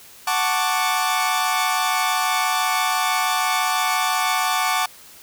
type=chord; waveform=sawtooth; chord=D major seventh; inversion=first; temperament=equal; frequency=740 / 880 / 1108.7 / 1174.7 Hz; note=F#5 / A5 / C#6 / D6; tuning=0 / 0 / 0 / 0 cents; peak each=-20 / -21 / -22 / -20 dBFS; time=0.27-4.86 s; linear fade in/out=5 ms; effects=white hiss -45 dBFS RMS until 5.22 s